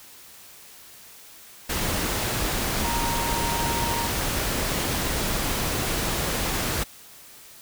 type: tone in noise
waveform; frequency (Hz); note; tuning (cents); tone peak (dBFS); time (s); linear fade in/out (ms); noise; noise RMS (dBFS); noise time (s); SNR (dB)
sine; 932.3; A#5; 0; -28; 2.84-4.08; 10; pink; -26; 1.69-6.84; -5
effects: white hiss -47 dBFS RMS until 7.61 s